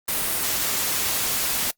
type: noise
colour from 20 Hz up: white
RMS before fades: -24 dBFS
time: 0.08-1.71 s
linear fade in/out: 5 ms
effects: noise-tail reverb RT60 0.1 s tail -23 dB re dry + Opus 32 kbps